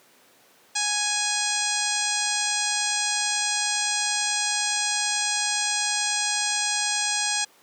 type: harmonic tone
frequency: 830.6 Hz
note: G#5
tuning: in tune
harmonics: 1 / 2 / 3 / 4 / 5 / 6 / 7 / 8 / 9 / 10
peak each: -32 / -32 / -32 / -32 / -32 / -32 / -32 / -32 / -32 / -32 dBFS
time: 0.75-7.45 s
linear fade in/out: 10 ms
effects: pink hiss -56 dBFS RMS until 7.62 s + high-pass 300 Hz 12 dB/octave